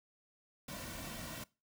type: noise with comb filter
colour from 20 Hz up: pink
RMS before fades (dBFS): -45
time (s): 0.68-1.44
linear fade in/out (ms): 5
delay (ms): 2.4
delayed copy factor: -0.65
effects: noise-tail reverb RT60 0.3 s tail -22 dB re dry